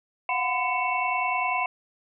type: tone cluster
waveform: sine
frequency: 714 / 744 / 1012 / 2217 / 2675 Hz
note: F5 / F#5 / B5 / C#7 / E7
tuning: +38 / +9 / +42 / 0 / +25 cents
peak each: -33 / -30 / -27 / -30 / -31 dBFS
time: 0.29-1.66 s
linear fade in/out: 2 ms
effects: none